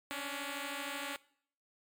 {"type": "beating tone pair", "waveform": "5% pulse", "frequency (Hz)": [277.2, 290.2], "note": ["C#4", "D4"], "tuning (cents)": [0, -21], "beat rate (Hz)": 13, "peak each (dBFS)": [-29, -30], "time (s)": [0.11, 1.16], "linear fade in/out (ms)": 0, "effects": ["noise-tail reverb RT60 0.6 s tail -21 dB re dry", "MP3 96 kbps"]}